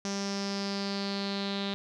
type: tone with low-pass filter sweep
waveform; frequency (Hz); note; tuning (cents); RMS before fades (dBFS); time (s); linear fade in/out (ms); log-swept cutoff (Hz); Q
sawtooth; 198.5; G3; +22; -33; 0.05-1.74; 0; 5800 to 3800; 6.2
effects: none